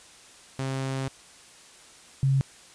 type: tone pair in turn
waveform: sawtooth / sine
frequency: 133.6 / 135.39 Hz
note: C3 / C#3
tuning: +36 / -40 cents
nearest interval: unison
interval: 24 cents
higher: second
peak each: -24 / -19 dBFS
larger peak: second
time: 0.59-1.08 / 2.23-2.41 s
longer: first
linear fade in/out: 0 ms
effects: white hiss -51 dBFS RMS until 2.74 s + resampled to 22050 Hz